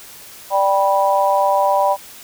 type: chord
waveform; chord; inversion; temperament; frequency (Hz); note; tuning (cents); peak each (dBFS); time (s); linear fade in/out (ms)
sine; G major; second; just; 588 / 784 / 980; D5 / G5 / B5; +2 / 0 / -14; -17; 0.5-1.97; 50
effects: white hiss -39 dBFS RMS until 2.23 s